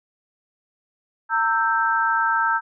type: chord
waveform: sine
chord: E diminished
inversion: second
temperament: equal with one note detuned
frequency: 914.7 / 1318.5 / 1568 Hz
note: Bb5 / E6 / G6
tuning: -33 / 0 / 0 cents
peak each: -22 dBFS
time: 1.29-2.61 s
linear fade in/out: 50 ms
effects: none